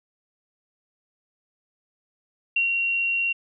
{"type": "tone with ADSR envelope", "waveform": "sine", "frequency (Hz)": 2748, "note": "F7", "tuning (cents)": -29, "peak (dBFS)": -18, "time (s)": [2.56, 3.33], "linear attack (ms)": 5, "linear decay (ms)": 120, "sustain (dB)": -3, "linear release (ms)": 11, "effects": []}